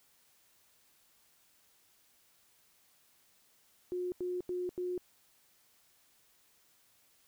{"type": "tone bursts", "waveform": "sine", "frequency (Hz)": 360, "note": "F#4", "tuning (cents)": -47, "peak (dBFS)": -33, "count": 4, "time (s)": [3.92, 4.978], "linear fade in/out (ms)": 0, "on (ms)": 200, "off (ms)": 86, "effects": ["white hiss -68 dBFS RMS until 7.27 s"]}